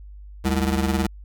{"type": "ring-modulated tone", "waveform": "25% pulse", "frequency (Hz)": 134.8, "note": "C#3", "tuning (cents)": -48, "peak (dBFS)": -13, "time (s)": [0.44, 1.07], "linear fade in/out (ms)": 10, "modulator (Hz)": 58, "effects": ["added 50 Hz sine -38 dBFS peak until 1.24 s"]}